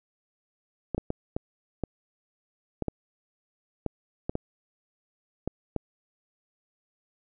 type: clicks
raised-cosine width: 2 ms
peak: -15 dBFS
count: 12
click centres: 0.947 / 0.98 / 1.104 / 1.365 / 1.837 / 2.823 / 2.883 / 3.863 / 4.295 / 4.354 / 5.476 / 5.763 s
effects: none